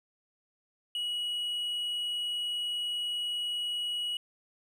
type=tone; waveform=triangle; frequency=2915 Hz; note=F#7; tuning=26 cents flat; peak=-29 dBFS; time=0.95-4.17 s; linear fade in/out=2 ms; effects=none